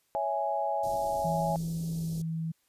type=chord; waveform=sine; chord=C# minor; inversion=none; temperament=equal with one note detuned; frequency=558.5 / 659.3 / 830.6 Hz; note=C#5 / E5 / G#5; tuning=+13 / 0 / 0 cents; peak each=-34 / -32 / -30 dBFS; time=0.15-1.56 s; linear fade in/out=0 ms
type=band-stop noise; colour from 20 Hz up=pink; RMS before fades=-45 dBFS; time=0.83-2.22 s; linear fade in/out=5 ms; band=500 to 4600 Hz; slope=24 dB/octave
type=tone with pitch glide; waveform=sine; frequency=164.9 to 162.25 Hz; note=E3 to E3; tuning=+1 to -27 cents; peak=-30 dBFS; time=1.24-2.52 s; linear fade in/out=10 ms; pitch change=-28 cents; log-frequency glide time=1.84-2.27 s
effects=white hiss -72 dBFS RMS until 2.68 s + resampled to 32000 Hz